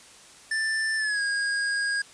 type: tone with pitch glide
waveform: square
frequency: 1770 to 1632.5 Hz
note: A6 to G#6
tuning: +10 to -30 cents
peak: -25 dBFS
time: 0.51-2.02 s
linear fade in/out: 5 ms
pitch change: -140 cents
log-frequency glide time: 0.97-1.22 s
effects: white hiss -50 dBFS RMS until 2.13 s + resampled to 22050 Hz